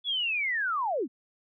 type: linear sweep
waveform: sine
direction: down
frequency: 3452 to 204.2 Hz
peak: -26 dBFS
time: 0.04-1.08 s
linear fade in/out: 50 ms
effects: none